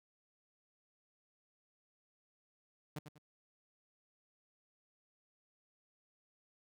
sawtooth tone with echo, 149.7 Hz, D3, 33 cents sharp, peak -36 dBFS, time 2.96-2.99 s, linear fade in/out 5 ms, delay 97 ms, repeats 2, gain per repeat -9 dB, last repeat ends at 3.184 s, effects none

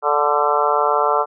harmonic tone with a mistuned harmonic, 146.7 Hz, D3, 2 cents flat, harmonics 3 / 4 / 5 / 6 / 7 / 8 / 9, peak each -22 / -22 / -22 / -22 / -22 / -22 / -22 dBFS, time 0.02-1.26 s, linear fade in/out 50 ms, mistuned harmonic 9, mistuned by +28 cents, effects none

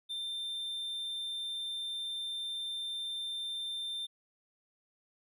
triangle tone, 3582 Hz, A7, 30 cents sharp, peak -34 dBFS, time 0.09-4.07 s, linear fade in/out 20 ms, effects none

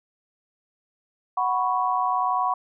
sine chord, F# suspended fourth, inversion none, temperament equal, 740 / 987.8 / 1108.7 Hz, F#5 / B5 / C#6, 0 / 0 / 0 cents, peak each -25 dBFS, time 1.37-2.54 s, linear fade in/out 5 ms, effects none

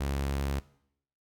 sawtooth tone with vibrato, 69.3 Hz, C#2, in tune, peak -25 dBFS, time 0-0.6 s, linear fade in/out 10 ms, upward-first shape sine, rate 18 Hz, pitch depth 13 cents each way, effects noise-tail reverb RT60 0.7 s tail -20 dB re dry

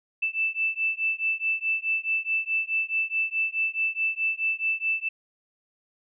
sine beating tone pair, 2643 / 2647.7 Hz, E7 / E7, +4 / +7 cents, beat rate 4.7 Hz, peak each -27 dBFS, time 0.22-5.09 s, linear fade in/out 10 ms, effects none

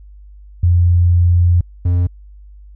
sine / triangle tone pair in turn, 87.4 / 88.42 Hz, F2 / F2, +2 / +22 cents, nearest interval unison, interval 20 cents, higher second, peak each -8 / -9 dBFS, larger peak first, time 0.63-1.61 / 1.85-2.07 s, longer first, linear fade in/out 5 ms, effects added 50 Hz sine -36 dBFS peak until 2.75 s

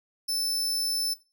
sawtooth tone, 5280 Hz, E8, 2 cents sharp, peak -24 dBFS, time 0.28-1.14 s, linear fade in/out 10 ms, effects noise-tail reverb RT60 0.3 s tail -17 dB re dry

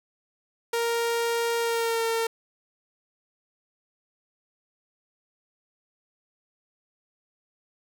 sawtooth tone with pitch glide, 466.2 to 455.6 Hz, A#4 to A#4, 0 to -40 cents, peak -20 dBFS, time 0.73-2.27 s, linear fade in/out 5 ms, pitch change -40 cents, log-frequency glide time 1.59-2.05 s, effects none

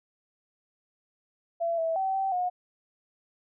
sine tone with pitch steps, 674 / 654 / 767 / 773 / 722 Hz, E5 / E5 / G5 / G5 / F#5, +38 / -14 / -38 / -24 / -43 cents, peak -25 dBFS, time 1.6-2.5 s, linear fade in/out 20 ms, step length 180 ms, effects none

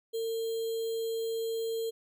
sine tone with sample-and-hold, 452.7 Hz, A4, 49 cents sharp, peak -30 dBFS, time 0.13-1.91 s, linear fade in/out 20 ms, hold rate 3675 Hz, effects none

